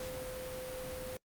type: tone in noise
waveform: sine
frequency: 512 Hz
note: C5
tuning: 38 cents flat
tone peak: -41 dBFS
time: 0-1.17 s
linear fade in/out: 2 ms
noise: pink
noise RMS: -45 dBFS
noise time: 0-1.17 s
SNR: +1 dB
effects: noise-tail reverb RT60 0.1 s tail -25 dB re dry + Opus 48 kbps

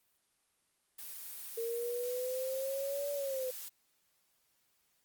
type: noise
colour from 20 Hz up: blue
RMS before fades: -45 dBFS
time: 0.98-3.69 s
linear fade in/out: 10 ms
type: exponential two-way sweep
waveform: sine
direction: up then down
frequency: 456.6 to 576 to 504 Hz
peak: -34 dBFS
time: 1.57-3.51 s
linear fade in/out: 10 ms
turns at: 3.12 s
effects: white hiss -75 dBFS RMS until 5.04 s + Opus 32 kbps

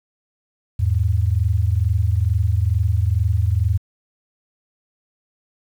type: tone pair together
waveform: sine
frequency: 82.41 / 104.66 Hz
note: E2 / G#2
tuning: 0 / +14 cents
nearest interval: major third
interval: 414 cents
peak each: -18 dBFS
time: 0.79-3.78 s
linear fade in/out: 10 ms
effects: 8-bit

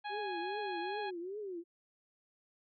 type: harmonic tone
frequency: 830.6 Hz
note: G#5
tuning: in tune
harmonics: 1 / 2 / 3 / 4 / 5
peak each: -39 / -45 / -49 / -51 / -53 dBFS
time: 0.04-1.11 s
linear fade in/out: 20 ms
type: tone with vibrato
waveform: sine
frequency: 379.8 Hz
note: F#4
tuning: 45 cents sharp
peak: -39 dBFS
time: 0.09-1.64 s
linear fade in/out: 50 ms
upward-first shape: triangle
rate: 2.5 Hz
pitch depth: 230 cents each way
effects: none

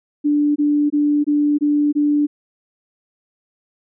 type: tone bursts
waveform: sine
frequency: 293.7 Hz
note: D4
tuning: in tune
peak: -13 dBFS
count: 6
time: 0.24-2.27 s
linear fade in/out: 20 ms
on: 320 ms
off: 22 ms
effects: none

